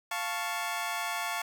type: chord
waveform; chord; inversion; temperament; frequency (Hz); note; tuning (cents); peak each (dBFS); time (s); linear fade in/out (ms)
20% pulse; F augmented; none; equal; 698.5 / 880 / 1108.7; F5 / A5 / C#6; 0 / 0 / 0; -31; 0.11-1.42; 5
effects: none